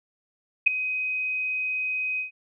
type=tone with ADSR envelope; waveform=sine; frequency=2516 Hz; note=D#7; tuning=19 cents sharp; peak=-10 dBFS; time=0.66-2.31 s; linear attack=14 ms; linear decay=4 ms; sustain=-15 dB; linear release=120 ms; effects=none